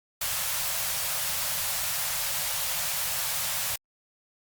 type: band-stop noise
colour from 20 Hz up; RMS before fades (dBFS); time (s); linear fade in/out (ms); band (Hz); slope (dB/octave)
white; -29; 0.21-3.76; 5; 180 to 510; 96
effects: Opus 48 kbps